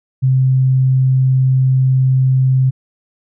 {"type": "tone", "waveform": "sine", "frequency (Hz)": 130.81, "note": "C3", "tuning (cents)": 0, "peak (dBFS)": -9, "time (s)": [0.22, 2.71], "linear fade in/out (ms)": 20, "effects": []}